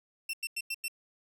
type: tone bursts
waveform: sawtooth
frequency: 2700 Hz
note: E7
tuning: 41 cents sharp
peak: -29 dBFS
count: 5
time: 0.29-0.882 s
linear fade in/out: 5 ms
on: 44 ms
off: 93 ms
effects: none